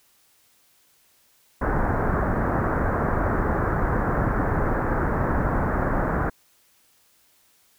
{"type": "low-pass noise", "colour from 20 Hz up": "pink", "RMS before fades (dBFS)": -23, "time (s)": [1.61, 6.3], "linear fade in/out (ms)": 10, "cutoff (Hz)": 1700, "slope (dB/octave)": 48, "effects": ["white hiss -61 dBFS RMS until 7.78 s"]}